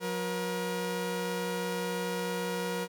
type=tone pair together; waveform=sawtooth; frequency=181.2 / 477.5 Hz; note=F#3 / A#4; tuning=-36 / +42 cents; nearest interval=octave + perfect fourth; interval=1678 cents; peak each=-31 / -29 dBFS; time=0-2.88 s; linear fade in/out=50 ms; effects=none